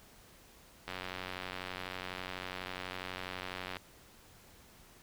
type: click train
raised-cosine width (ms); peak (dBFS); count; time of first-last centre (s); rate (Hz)
0.3; -23; 267; 0.88-3.768; 92.1
effects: pink hiss -59 dBFS RMS until 5.02 s